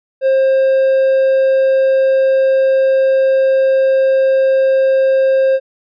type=tone; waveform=triangle; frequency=532 Hz; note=C5; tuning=29 cents sharp; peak=-7 dBFS; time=0.21-5.6 s; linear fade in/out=50 ms; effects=resampled to 11025 Hz